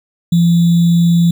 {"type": "tone with sample-and-hold", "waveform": "sine", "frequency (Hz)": 170.5, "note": "F3", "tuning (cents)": -41, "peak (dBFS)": -7, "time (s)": [0.32, 1.31], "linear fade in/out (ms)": 5, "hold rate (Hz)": 3675, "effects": []}